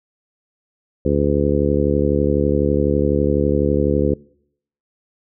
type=harmonic tone; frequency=72 Hz; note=D2; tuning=34 cents flat; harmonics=1 / 2 / 3 / 4 / 5 / 6 / 7; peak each=-22 / -22 / -22 / -22 / -22 / -22 / -22 dBFS; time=1.05-4.14 s; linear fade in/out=5 ms; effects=noise-tail reverb RT60 0.7 s tail -25 dB re dry